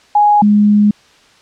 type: tone pair in turn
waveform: sine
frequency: 830.6 / 207.7 Hz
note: G#5 / G#3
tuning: 0 / 0 cents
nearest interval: 2 octaves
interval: 2400 cents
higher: first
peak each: -6 dBFS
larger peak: neither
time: 0.15-0.42 / 0.42-0.91 s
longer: second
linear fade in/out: 5 ms
effects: white hiss -47 dBFS RMS until 1.41 s + low-pass 5000 Hz 12 dB/octave